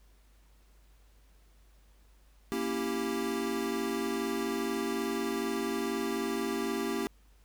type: chord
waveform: square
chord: A# diminished seventh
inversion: none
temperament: equal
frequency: 233.1 / 277.2 / 329.6 / 392 Hz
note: A#3 / C#4 / E4 / G4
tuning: 0 / 0 / 0 / 0 cents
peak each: -37 / -38 / -38 / -35 dBFS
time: 2.52-7.07 s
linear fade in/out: 0 ms
effects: added 50 Hz sine -58 dBFS peak until 7.44 s + pink hiss -68 dBFS RMS until 7.44 s